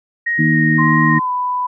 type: tone with vibrato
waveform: sine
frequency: 1868 Hz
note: A#6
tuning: 3 cents sharp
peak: -15 dBFS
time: 0.26-1.19 s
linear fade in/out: 10 ms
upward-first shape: square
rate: 1.8 Hz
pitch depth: 8 cents each way
type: harmonic tone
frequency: 77.78 Hz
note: D#2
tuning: in tune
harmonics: 2 / 3 / 4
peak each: -15 / -17 / -18 dBFS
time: 0.38-1.2 s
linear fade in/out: 20 ms
type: tone with pitch glide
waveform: sine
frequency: 1046.5 to 994.1 Hz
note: C6 to B5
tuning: 0 to +11 cents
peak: -16 dBFS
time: 0.78-1.67 s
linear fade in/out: 10 ms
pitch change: -89 cents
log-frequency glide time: 1.1-1.31 s
effects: none